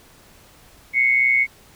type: tone pair together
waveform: sine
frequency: 2082 / 2206 Hz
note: C7 / C#7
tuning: -9 / -9 cents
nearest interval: minor second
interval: 100 cents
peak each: -21 / -15 dBFS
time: 0.93-1.47 s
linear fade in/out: 50 ms
effects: pink hiss -50 dBFS RMS until 1.75 s